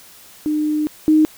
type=tone pair in turn; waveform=sine; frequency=303.3 / 309.9 Hz; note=D#4 / D#4; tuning=-44 / -7 cents; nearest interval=unison; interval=37 cents; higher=second; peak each=-16 / -9 dBFS; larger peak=second; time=0.46-0.87 / 1.08-1.25 s; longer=first; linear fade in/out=0 ms; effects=white hiss -44 dBFS RMS until 1.37 s